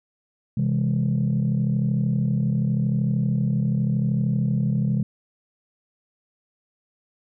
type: chord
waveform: sine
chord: C augmented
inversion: none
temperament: just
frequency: 130.81 / 163.52 / 204.4 Hz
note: C3 / E3 / G#3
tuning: 0 / -14 / -27 cents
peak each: -21 / -24 / -23 dBFS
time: 0.57-5.03 s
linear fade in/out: 5 ms
effects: tanh soft clip ceiling -14 dBFS